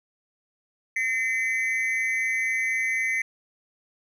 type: tone with amplitude modulation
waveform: triangle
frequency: 2055 Hz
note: C7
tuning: 32 cents flat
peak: -17 dBFS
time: 0.96-3.22 s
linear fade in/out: 5 ms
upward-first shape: sine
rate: 224 Hz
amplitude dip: 100%
effects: none